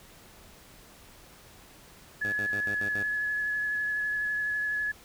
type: tone with vibrato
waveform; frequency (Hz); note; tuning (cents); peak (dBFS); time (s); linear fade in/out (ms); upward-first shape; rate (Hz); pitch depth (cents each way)
sine; 1700; G#6; +40; -27; 2.21-4.92; 10; triangle; 12; 14
type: tone bursts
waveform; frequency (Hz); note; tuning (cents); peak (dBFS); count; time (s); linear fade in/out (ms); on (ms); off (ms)
10% pulse; 101.7; G#2; -36; -29; 6; 2.24-3.028; 5; 83; 58
effects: pink hiss -53 dBFS RMS until 5.04 s